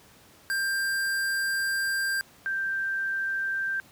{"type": "tone pair in turn", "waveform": ["square", "sine"], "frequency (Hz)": [1586, 1573.2], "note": ["G6", "G6"], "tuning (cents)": [20, 6], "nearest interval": "unison", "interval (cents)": 14, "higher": "first", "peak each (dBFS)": -26, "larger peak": "neither", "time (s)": [[0.5, 2.21], [2.46, 3.8]], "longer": "first", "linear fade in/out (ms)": 0, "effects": ["pink hiss -55 dBFS RMS until 3.91 s", "high-pass 80 Hz 12 dB/octave"]}